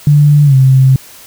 sine tone with pitch glide, 146.83 to 132.33 Hz, D3 to C3, 0 to +20 cents, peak -3 dBFS, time 0.07-0.96 s, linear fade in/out 2 ms, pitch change -180 cents, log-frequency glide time 0.45-0.55 s, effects white hiss -36 dBFS RMS until 1.26 s

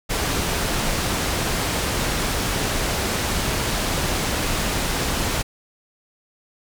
pink low-pass noise, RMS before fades -23 dBFS, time 0.09-5.43 s, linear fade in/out 20 ms, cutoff 11000 Hz, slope 12 dB/octave, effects none

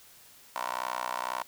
15% pulse tone with high-pass filter, 62 Hz, B1, 7 cents sharp, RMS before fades -34 dBFS, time 0.56-1.43 s, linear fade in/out 0 ms, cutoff 900 Hz, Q 5, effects white hiss -55 dBFS RMS until 1.47 s

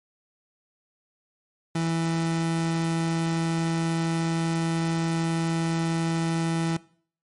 30% pulse tone, 164.81 Hz, E3, in tune, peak -21 dBFS, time 1.75-6.77 s, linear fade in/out 5 ms, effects noise-tail reverb RT60 0.5 s tail -20 dB re dry + MP3 48 kbps

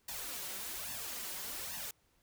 white noise with flanger, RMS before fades -42 dBFS, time 0.08-1.91 s, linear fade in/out 5 ms, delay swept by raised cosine 1.1 to 5.5 ms, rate 1.2 Hz, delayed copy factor +0.8, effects pink hiss -73 dBFS RMS until 2.22 s

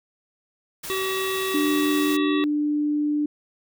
white noise, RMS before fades -34 dBFS, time 0.83-2.17 s, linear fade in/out 10 ms
harmonic tone, 381.4 Hz, G4, 47 cents flat, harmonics 1 / 3 / 5 / 7 / 9 / 10, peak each -26 / -31 / -33 / -34 / -36 / -36 dBFS, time 0.9-2.44 s, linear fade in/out 0 ms
sine tone, 296.7 Hz, D4, 18 cents sharp, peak -20 dBFS, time 1.54-3.26 s, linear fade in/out 5 ms
effects none

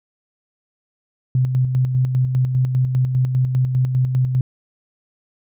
sine tone with tremolo, 128.3 Hz, C3, 34 cents flat, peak -13 dBFS, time 1.35-4.41 s, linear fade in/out 2 ms, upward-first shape square, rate 5 Hz, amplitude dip 45%, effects none

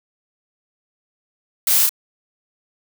blue noise with echo, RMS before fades -17 dBFS, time 1.67-1.86 s, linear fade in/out 2 ms, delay 33 ms, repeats 1, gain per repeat -2 dB, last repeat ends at 1.893 s, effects none

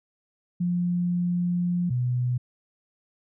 sine tone pair in turn, 176.2 / 124.08 Hz, F3 / B2, +16 / +9 cents, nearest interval tritone, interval 607 cents, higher first, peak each -22 dBFS, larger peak neither, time 0.6-1.9 / 1.9-2.38 s, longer first, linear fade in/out 10 ms, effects none

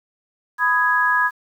sine chord, G# minor, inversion first, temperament just, 996.7 / 1245.9 / 1661.2 Hz, B5 / D#6 / G#6, +16 / +2 / 0 cents, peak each -20 / -23 / -17 dBFS, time 0.58-1.31 s, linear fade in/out 50 ms, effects 8-bit

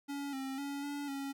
square tone with pitch steps, 282.3 / 267.3 / 281.7 / 286.6 / 275.9 Hz, C#4 / C4 / C#4 / D4 / C#4, +32 / +37 / +28 / -42 / -8 cents, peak -38 dBFS, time 0.08-1.33 s, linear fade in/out 20 ms, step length 250 ms, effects none

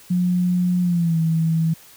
sine tone with pitch glide, 179.2 to 162.44 Hz, F3 to E3, +45 to -25 cents, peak -16 dBFS, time 0.1-1.74 s, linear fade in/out 10 ms, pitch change -170 cents, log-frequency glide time 0.82-1.18 s, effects white hiss -47 dBFS RMS until 1.96 s

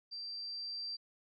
sine tone with level ramp, 4699 Hz, D8, in tune, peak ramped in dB -41 to -38 dBFS, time 0.11-0.97 s, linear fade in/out 20 ms, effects none

